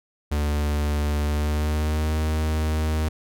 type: tone with pitch glide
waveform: 45% pulse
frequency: 74 to 77.81 Hz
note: D2 to D#2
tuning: +14 to +1 cents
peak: -21 dBFS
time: 0.31-3.09 s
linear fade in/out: 10 ms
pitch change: +87 cents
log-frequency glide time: 1.23-2.17 s
effects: none